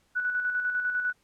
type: tone with tremolo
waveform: sine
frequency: 1480 Hz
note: F#6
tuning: in tune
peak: -24 dBFS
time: 0.15-1.13 s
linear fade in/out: 20 ms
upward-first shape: square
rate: 10 Hz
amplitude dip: 40%
effects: pink hiss -68 dBFS RMS until 1.23 s + low-pass 11000 Hz 12 dB/octave